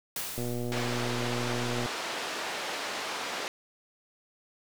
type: noise with exponential decay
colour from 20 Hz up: white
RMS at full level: -33 dBFS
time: 0.16-1.41 s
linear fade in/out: 2 ms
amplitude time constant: 270 ms
type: click train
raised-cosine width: 2 ms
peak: -22 dBFS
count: 180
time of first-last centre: 0.38-1.859 s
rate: 121 Hz
type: band-pass noise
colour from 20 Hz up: pink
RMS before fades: -35 dBFS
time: 0.72-3.48 s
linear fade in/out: 0 ms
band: 480 to 5400 Hz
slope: 12 dB/octave
effects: none